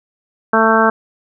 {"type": "harmonic tone", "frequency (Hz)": 222.6, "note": "A3", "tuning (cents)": 20, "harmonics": [1, 2, 3, 4, 5, 6, 7], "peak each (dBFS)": [-17, -17, -17, -17, -17, -17, -17], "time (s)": [0.53, 0.9], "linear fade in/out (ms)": 5, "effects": []}